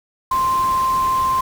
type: tone in noise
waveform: sine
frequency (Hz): 1046.5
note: C6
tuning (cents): 0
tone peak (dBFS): -15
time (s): 0.31-1.41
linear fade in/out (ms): 5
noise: pink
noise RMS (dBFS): -32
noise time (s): 0.31-1.41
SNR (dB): +14
effects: none